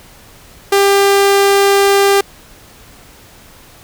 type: tone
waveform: sawtooth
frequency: 397.6 Hz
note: G4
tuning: 25 cents sharp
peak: -4 dBFS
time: 0.72-2.21 s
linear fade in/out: 5 ms
effects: pink hiss -41 dBFS RMS until 3.83 s